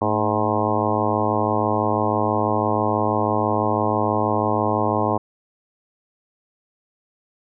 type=harmonic tone with a mistuned harmonic; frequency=106.1 Hz; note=G#2; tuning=38 cents sharp; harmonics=1 / 2 / 3 / 4 / 5 / 6 / 7 / 8 / 9 / 10; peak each=-27 / -27 / -27 / -27 / -27 / -27 / -27 / -27 / -27 / -27 dBFS; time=0.01-5.18 s; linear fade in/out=10 ms; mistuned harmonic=2; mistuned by=+76 cents; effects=none